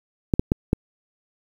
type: clicks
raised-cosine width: 3 ms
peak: -4 dBFS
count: 4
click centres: 0.338 / 0.395 / 0.519 / 0.731 s
effects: 7-bit